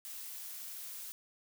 blue noise, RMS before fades -45 dBFS, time 0.05-1.12 s, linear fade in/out 0 ms, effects none

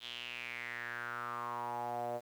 sawtooth tone with band-pass filter sweep, 120 Hz, B2, 49 cents flat, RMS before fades -41 dBFS, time 0-2.21 s, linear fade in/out 50 ms, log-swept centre 3400 to 610 Hz, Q 5.7, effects 10-bit

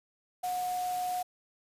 sine tone in noise, 727 Hz, F#5, 31 cents flat, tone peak -30 dBFS, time 0.43-1.23 s, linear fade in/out 10 ms, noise white, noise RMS -44 dBFS, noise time 0.43-1.23 s, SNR +11 dB, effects resampled to 32000 Hz

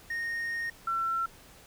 triangle / sine tone pair in turn, 1853 / 1350.4 Hz, A#6 / E6, -11 / +41 cents, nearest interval perfect fourth, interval 548 cents, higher first, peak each -29 / -27 dBFS, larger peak second, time 0.1-0.7 / 0.87-1.26 s, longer first, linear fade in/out 5 ms, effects pink hiss -54 dBFS RMS until 1.66 s

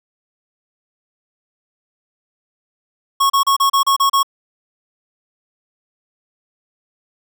square tone bursts, 1100 Hz, C#6, 14 cents flat, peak -12 dBFS, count 8, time 3.2-4.231 s, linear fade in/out 10 ms, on 100 ms, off 33 ms, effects none

